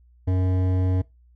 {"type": "tone with hard clipping", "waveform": "sine", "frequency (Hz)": 92.5, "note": "F#2", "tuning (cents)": 0, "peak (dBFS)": -21, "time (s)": [0.27, 1.02], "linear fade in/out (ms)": 10, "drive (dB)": 13, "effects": ["noise-tail reverb RT60 0.2 s tail -20 dB re dry", "added 60 Hz sine -52 dBFS peak until 1.35 s"]}